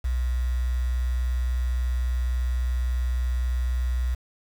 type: tone with quantisation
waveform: sine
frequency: 61.8 Hz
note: B1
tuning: 2 cents sharp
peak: -22 dBFS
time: 0.04-4.15 s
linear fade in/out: 10 ms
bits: 7
effects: none